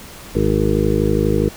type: harmonic tone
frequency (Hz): 52.3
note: G#1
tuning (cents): +13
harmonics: 1 / 2 / 3 / 4 / 6 / 7 / 8 / 9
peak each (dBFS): -22 / -22 / -22 / -22 / -22 / -22 / -22 / -22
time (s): 0.35-1.49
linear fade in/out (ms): 5
effects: pink hiss -37 dBFS RMS until 1.56 s